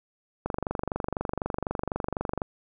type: click train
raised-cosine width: 1 ms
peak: -14 dBFS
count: 48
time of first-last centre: 0.46-2.418 s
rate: 24 Hz
effects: none